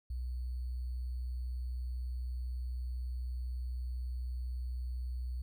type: tone with sample-and-hold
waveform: sine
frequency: 62 Hz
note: B1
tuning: 7 cents sharp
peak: -35 dBFS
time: 0.1-5.42 s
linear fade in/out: 5 ms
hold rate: 4410 Hz
effects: none